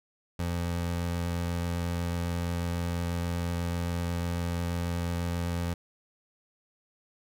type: tone with vibrato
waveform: 25% pulse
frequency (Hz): 86.2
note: F2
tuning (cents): -22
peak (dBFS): -25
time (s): 0.39-5.74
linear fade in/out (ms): 5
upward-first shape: triangle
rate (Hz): 8.1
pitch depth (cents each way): 10
effects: none